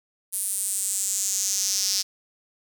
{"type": "tone with high-pass filter sweep", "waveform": "square", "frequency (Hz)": 98, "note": "G2", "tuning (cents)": 0, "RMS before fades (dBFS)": -26, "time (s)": [0.32, 2.03], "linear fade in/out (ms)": 20, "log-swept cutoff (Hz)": [10000, 5200], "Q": 4.2, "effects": []}